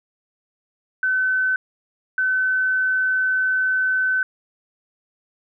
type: tone bursts at uneven times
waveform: sine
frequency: 1519 Hz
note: F#6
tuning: 45 cents sharp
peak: -17 dBFS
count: 2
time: 1.03-1.56 / 2.18-4.23 s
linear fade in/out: 2 ms
effects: none